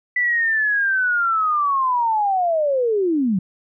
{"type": "linear sweep", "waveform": "sine", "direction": "down", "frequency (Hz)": [1989, 174.61], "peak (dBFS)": -16, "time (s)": [0.16, 3.39], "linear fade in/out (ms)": 5, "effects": []}